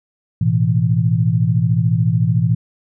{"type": "chord", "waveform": "sine", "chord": "A suspended second", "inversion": "none", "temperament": "just", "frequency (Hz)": [110, 123.75, 165], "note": ["A2", "B2", "E3"], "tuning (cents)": [0, 4, 2], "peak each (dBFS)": -17, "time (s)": [0.41, 2.55], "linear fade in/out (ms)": 5, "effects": []}